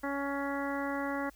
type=harmonic tone; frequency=279.7 Hz; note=C#4; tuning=16 cents sharp; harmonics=1 / 2 / 3 / 4 / 5 / 6 / 7; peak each=-35 / -38 / -40 / -41 / -42 / -43 / -43 dBFS; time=0.03-1.3 s; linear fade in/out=10 ms; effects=added 50 Hz sine -58 dBFS peak until 1.35 s + white hiss -63 dBFS RMS until 1.35 s